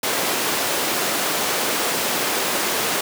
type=high-pass noise; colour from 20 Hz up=pink; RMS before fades=-22 dBFS; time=0.03-3.01 s; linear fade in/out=5 ms; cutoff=330 Hz; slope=12 dB/octave; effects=none